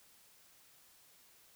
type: silence
effects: white hiss -64 dBFS RMS until 1.55 s